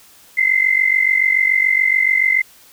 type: tone pair together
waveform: sine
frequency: 2046 / 2093 Hz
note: C7 / C7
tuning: -39 / 0 cents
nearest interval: unison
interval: 39 cents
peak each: -15 dBFS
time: 0.37-2.42 s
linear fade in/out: 10 ms
effects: white hiss -47 dBFS RMS until 2.72 s